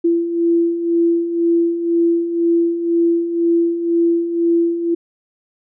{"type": "beating tone pair", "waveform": "sine", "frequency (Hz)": [336.6, 338.6], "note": ["E4", "E4"], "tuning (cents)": [36, 46], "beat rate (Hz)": 2, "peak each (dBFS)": [-21, -14], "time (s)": [0.04, 4.95], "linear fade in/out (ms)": 10, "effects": []}